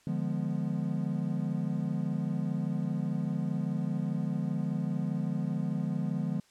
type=chord; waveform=triangle; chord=D diminished seventh; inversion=none; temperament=equal with one note detuned; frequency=149.66 / 174.61 / 207.7 / 246.9 Hz; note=D3 / F3 / Ab3 / Cb4; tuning=+33 / 0 / 0 / 0 cents; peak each=-32 / -31 / -33 / -36 dBFS; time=0.07-6.4 s; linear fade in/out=2 ms; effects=white hiss -64 dBFS RMS until 6.5 s + low-pass 8000 Hz 12 dB/octave